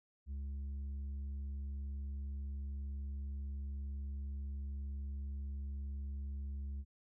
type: tone with tanh clipping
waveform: triangle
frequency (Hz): 69.5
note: C#2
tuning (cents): +5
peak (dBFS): -40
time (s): 0.26-6.85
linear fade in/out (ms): 50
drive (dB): 9
effects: none